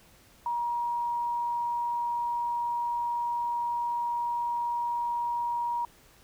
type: tone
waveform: sine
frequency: 951 Hz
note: A#5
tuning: 34 cents sharp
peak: -27 dBFS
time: 0.46-5.85 s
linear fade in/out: 2 ms
effects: pink hiss -58 dBFS RMS until 6.23 s